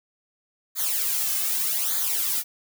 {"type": "noise with flanger", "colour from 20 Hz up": "blue", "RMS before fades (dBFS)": -25, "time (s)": [0.75, 2.44], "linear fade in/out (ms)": 50, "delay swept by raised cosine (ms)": [0.36, 2.16], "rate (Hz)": 0.83, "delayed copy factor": -0.8, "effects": []}